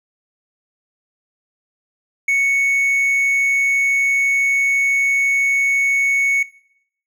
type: tone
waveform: triangle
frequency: 2217 Hz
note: C#7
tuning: in tune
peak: -12 dBFS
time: 2.28-6.43 s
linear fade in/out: 5 ms
effects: noise-tail reverb RT60 0.7 s tail -20 dB re dry